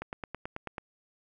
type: click train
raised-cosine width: 0.5 ms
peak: -21 dBFS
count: 8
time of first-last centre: 0.02-0.782 s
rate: 9.19 Hz
effects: none